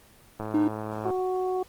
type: click train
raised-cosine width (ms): 1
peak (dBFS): -19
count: 77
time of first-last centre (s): 0.4-1.104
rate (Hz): 108
type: tone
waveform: triangle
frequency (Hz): 306.4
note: D#4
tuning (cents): -27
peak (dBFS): -18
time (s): 0.54-0.68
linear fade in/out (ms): 5
type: harmonic tone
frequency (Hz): 370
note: F#4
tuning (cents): 0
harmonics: 1 / 2 / 3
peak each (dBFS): -26 / -31 / -40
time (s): 1.05-1.63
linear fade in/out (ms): 5
effects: pink hiss -55 dBFS RMS until 1.68 s + Opus 24 kbps